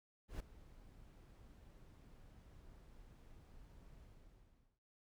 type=noise with ADSR envelope; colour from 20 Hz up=brown; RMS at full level=-42 dBFS; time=0.28-4.8 s; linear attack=120 ms; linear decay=5 ms; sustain=-18 dB; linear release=800 ms; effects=none